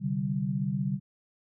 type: chord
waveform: sine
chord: C suspended second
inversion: none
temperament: equal with one note detuned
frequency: 130.81 / 146.83 / 193.52 Hz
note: C3 / D3 / G3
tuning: 0 / 0 / -22 cents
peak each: -33 / -31 / -30 dBFS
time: 0-1 s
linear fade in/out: 50 ms
effects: none